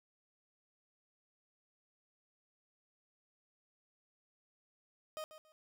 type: tone with echo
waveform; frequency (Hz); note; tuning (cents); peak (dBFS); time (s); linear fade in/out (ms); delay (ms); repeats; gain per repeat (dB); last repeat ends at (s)
30% pulse; 622.3; D#5; 0; -38; 5.17-5.24; 0; 140; 2; -12; 5.52
effects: none